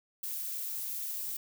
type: noise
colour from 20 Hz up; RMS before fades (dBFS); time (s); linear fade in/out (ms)
violet; -37; 0.23-1.37; 5
effects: none